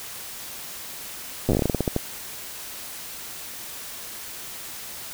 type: slowing click train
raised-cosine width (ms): 2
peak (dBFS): -8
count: 15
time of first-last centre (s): 1.49-1.964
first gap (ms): 8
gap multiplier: 1.2
effects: white hiss -37 dBFS RMS until 5.13 s